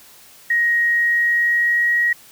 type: tone with pitch glide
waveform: sine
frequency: 1882 to 1899.5 Hz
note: A#6 to A#6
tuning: +16 to +32 cents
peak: -14 dBFS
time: 0.5-2.13 s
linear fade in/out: 5 ms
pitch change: +16 cents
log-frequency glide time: 0.85-2.01 s
effects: white hiss -46 dBFS RMS until 2.31 s